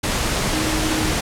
sine tone in noise, 312.8 Hz, D#4, 9 cents sharp, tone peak -24 dBFS, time 0.53-1.12 s, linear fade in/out 10 ms, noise pink, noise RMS -21 dBFS, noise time 0.03-1.21 s, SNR -6 dB, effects low-pass 10000 Hz 12 dB/octave

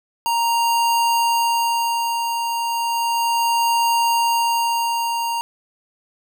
square tone with tremolo, 932.3 Hz, A#5, in tune, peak -16 dBFS, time 0.26-5.41 s, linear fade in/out 0 ms, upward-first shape sine, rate 0.34 Hz, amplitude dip 45%, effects none

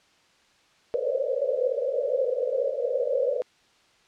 white band-pass noise, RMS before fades -26 dBFS, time 0.94-3.42 s, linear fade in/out 0 ms, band 480 to 570 Hz, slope 96 dB/octave, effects white hiss -61 dBFS RMS until 4.07 s + low-pass 5000 Hz 12 dB/octave

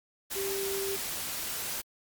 sine tone in noise, 392 Hz, G4, in tune, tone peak -32 dBFS, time 0.35-0.97 s, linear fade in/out 20 ms, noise white, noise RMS -35 dBFS, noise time 0.3-1.82 s, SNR 0 dB, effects Opus 48 kbps

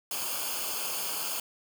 white noise with comb filter, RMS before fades -33 dBFS, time 0.11-1.4 s, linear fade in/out 2 ms, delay 0.52 ms, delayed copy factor -0.75, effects none

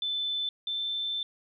sine tone pair in turn, 3520 / 3544 Hz, A7 / A7, 0 / +12 cents, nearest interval unison, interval 12 cents, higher second, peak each -28 / -29 dBFS, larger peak first, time 0.02-0.49 / 0.67-1.23 s, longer second, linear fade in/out 2 ms, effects none

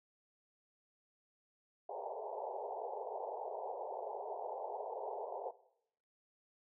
white band-pass noise, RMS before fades -43 dBFS, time 1.89-5.51 s, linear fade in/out 5 ms, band 400 to 920 Hz, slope 96 dB/octave, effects noise-tail reverb RT60 0.7 s tail -17 dB re dry

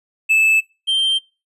triangle tone pair in turn, 2622 / 3146 Hz, E7 / G7, -10 / +6 cents, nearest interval minor third, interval 316 cents, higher second, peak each -9 / -13 dBFS, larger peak first, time 0.29-0.61 / 0.87-1.19 s, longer neither, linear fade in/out 20 ms, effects noise-tail reverb RT60 0.3 s tail -21 dB re dry + resampled to 32000 Hz

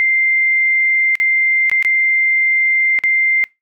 sine tone with dropouts, 2093 Hz, C7, in tune, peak -11 dBFS, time 0-3.44 s, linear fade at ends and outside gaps 0 ms, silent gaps 1.154-1.2 / 1.697-1.715 / 1.826-1.848 / 2.989-3.037 s, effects noise-tail reverb RT60 0.2 s tail -23 dB re dry

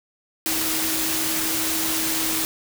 sine tone in noise, 320 Hz, D#4, 49 cents sharp, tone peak -30 dBFS, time 0.46-2.45 s, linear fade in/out 0 ms, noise white, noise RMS -24 dBFS, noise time 0.46-2.45 s, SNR -9 dB, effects none

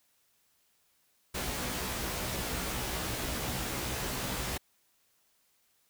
pink noise with comb filter, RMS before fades -35 dBFS, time 1.34-4.58 s, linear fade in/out 10 ms, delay 16 ms, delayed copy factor +0.75, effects white hiss -71 dBFS RMS until 5.89 s

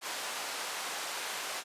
pink band-pass noise, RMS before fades -38 dBFS, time 0.01-1.64 s, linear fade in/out 50 ms, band 700 to 10000 Hz, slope 12 dB/octave, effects resampled to 32000 Hz

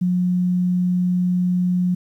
sine tone, 180 Hz, F#3, 47 cents flat, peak -16 dBFS, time 0.01-1.95 s, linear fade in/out 10 ms, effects 9-bit

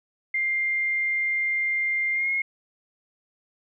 sine tone with pitch glide, 2100 to 2154 Hz, C7 to C7, +6 to +50 cents, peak -22 dBFS, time 0.34-2.42 s, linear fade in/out 5 ms, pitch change +44 cents, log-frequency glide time 2.12-2.3 s, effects none

